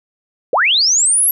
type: linear sweep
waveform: sine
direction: up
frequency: 404 to 11710 Hz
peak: -10 dBFS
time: 0.53-1.31 s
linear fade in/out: 2 ms
effects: none